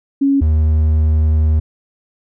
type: tone pair in turn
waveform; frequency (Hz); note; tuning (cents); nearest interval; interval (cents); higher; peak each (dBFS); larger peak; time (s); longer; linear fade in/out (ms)
sine / triangle; 276.8 / 77.67; C#4 / D#2; -2 / -2; octave + minor seventh; 2200; first; -10 / -8; second; 0.21-0.41 / 0.41-1.6; second; 10
effects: none